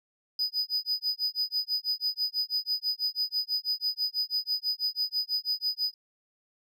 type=tone with tremolo; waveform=triangle; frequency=4978 Hz; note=D#8; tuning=in tune; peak=-23 dBFS; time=0.39-5.94 s; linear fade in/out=2 ms; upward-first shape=sine; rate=6.1 Hz; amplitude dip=100%; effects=none